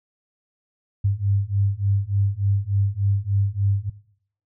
sine beating tone pair, 98 / 101.4 Hz, G2 / G#2, 0 / -41 cents, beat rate 3.4 Hz, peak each -22 / -21 dBFS, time 1.04-3.9 s, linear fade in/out 10 ms, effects noise-tail reverb RT60 0.6 s tail -18 dB re dry

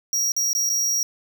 square tone with dropouts, 5680 Hz, F8, 28 cents sharp, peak -20 dBFS, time 0.13-1.03 s, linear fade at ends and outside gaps 1 ms, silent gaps 0.32-0.365 / 0.531-0.55 / 0.693-0.699 s, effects none

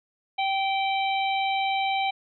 harmonic tone, 778 Hz, G5, 13 cents flat, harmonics 1 / 3 / 4 / 5, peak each -24 / -30 / -34 / -36 dBFS, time 0.38-2.11 s, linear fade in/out 10 ms, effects none

